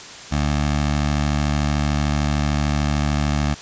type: tone with notch filter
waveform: 15% pulse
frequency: 73.42 Hz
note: D2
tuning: in tune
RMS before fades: -20 dBFS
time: 0.31-3.55 s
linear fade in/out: 20 ms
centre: 390 Hz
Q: 1.6
effects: white hiss -37 dBFS RMS until 3.61 s + resampled to 16000 Hz